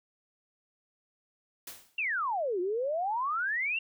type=noise with exponential decay; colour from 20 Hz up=white; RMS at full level=-40 dBFS; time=1.67-2.01 s; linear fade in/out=5 ms; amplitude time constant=73 ms
type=exponential two-way sweep; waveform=sine; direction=down then up; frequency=2809 to 345.5 to 2809 Hz; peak=-28 dBFS; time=1.98-3.79 s; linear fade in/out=5 ms; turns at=2.6 s
effects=none

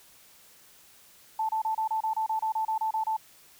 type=tone bursts; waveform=sine; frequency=880 Hz; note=A5; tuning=in tune; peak=-25 dBFS; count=14; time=1.39-3.167 s; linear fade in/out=5 ms; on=100 ms; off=29 ms; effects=white hiss -56 dBFS RMS until 3.59 s

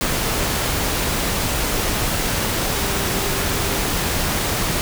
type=tone in noise; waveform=sine; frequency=396 Hz; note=G4; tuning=18 cents sharp; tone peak=-30 dBFS; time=2.77-3.86 s; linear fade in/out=0 ms; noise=pink; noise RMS=-21 dBFS; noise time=0.01-4.81 s; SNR=-12 dB; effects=none

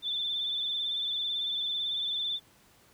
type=tone with vibrato; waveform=sine; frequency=3528 Hz; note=A7; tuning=4 cents sharp; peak=-29 dBFS; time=0.02-2.4 s; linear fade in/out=50 ms; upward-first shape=triangle; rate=18 Hz; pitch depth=46 cents each way; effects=pink hiss -61 dBFS RMS until 2.93 s + high-pass 60 Hz 12 dB/octave

